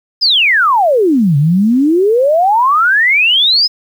sine exponential two-way sweep, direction down then up, 5210 to 137.5 to 5210 Hz, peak -7 dBFS, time 0.21-3.68 s, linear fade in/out 20 ms, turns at 1.37 s, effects 7-bit

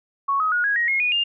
sine tone with pitch steps, 1108.7 / 1266.2 / 1446.1 / 1651.6 / 1886.3 / 2154 / 2460 / 2810 Hz, C#6 / D#6 / F#6 / G#6 / A#6 / C7 / D#7 / F7, 0 / +30 / -40 / -10 / +20 / +50 / -20 / +10 cents, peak -18 dBFS, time 0.28-1.24 s, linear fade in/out 10 ms, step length 120 ms, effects none

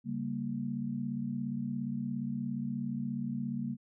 sine chord, G diminished, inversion second, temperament equal, 138.59 / 196 / 233.1 Hz, Db3 / G3 / Bb3, 0 / 0 / 0 cents, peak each -39 / -38 / -35 dBFS, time 0.04-3.77 s, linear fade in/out 50 ms, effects none

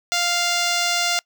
5% pulse tone with notch filter, 698.5 Hz, F5, in tune, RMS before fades -21 dBFS, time 0.12-1.19 s, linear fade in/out 0 ms, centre 9900 Hz, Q 1.2, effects noise-tail reverb RT60 0.1 s tail -25 dB re dry

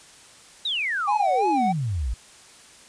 sine exponential sweep, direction down, 3951 to 52.3 Hz, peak -23 dBFS, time 0.65-2.14 s, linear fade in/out 5 ms
triangle tone with vibrato, 791 Hz, G5, 15 cents sharp, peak -18 dBFS, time 1.07-1.73 s, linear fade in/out 20 ms, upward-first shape sine, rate 3 Hz, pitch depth 120 cents each way
effects white hiss -49 dBFS RMS until 2.88 s + resampled to 22050 Hz

